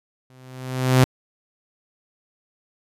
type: tone with exponential growth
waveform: sawtooth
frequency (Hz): 128.9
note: C3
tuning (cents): -26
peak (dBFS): -6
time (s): 0.3-1.04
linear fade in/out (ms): 0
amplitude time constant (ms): 160
effects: resampled to 32000 Hz